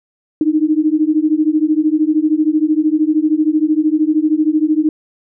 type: beating tone pair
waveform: sine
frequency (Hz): 302.6 / 315.6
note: D#4 / D#4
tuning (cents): -48 / +25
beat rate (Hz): 13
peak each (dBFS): -14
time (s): 0.41-4.89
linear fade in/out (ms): 2
effects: none